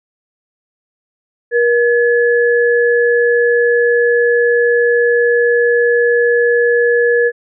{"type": "tone pair together", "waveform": "sine", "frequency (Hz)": [476.9, 1706.9], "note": ["A#4", "G#6"], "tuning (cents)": [39, 47], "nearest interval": "octave + minor seventh", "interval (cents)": 2208, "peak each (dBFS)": [-10, -15], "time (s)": [1.51, 7.32], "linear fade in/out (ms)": 50, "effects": []}